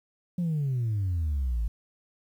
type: exponential sweep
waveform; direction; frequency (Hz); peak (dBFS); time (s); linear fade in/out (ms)
sine; down; 180.6 to 52.4; -23; 0.38-1.68; 5
effects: tanh soft clip ceiling -23 dBFS + 10-bit